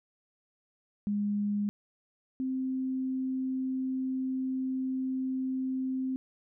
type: tone pair in turn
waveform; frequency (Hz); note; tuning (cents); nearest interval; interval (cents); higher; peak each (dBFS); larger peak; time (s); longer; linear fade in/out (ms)
sine; 205.4 / 260.9; G#3 / C4; -19 / -5; major third; 414; second; -27 / -29; first; 1.07-1.69 / 2.4-6.16; second; 0
effects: none